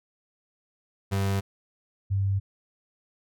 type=tone pair in turn; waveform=35% pulse / sine; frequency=98 / 98 Hz; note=G2 / G2; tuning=0 / 0 cents; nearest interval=unison; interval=0 cents; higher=neither; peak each=-22 dBFS; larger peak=neither; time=1.11-1.41 / 2.1-2.4 s; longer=neither; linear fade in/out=20 ms; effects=none